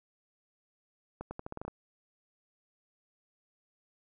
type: accelerating click train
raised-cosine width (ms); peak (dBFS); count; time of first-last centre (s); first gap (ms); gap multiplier
1; -25; 9; 1.21-1.68; 100; 0.84
effects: none